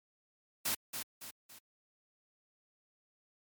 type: noise with echo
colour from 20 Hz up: white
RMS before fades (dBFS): -33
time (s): 0.65-0.75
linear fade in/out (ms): 10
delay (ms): 280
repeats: 3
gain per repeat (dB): -7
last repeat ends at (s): 1.59
effects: high-pass 80 Hz 12 dB/octave + MP3 96 kbps